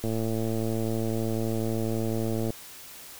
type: click train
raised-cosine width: 2 ms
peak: -17 dBFS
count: 277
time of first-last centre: 0.04-2.504 s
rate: 112 Hz
effects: white hiss -45 dBFS RMS until 3.19 s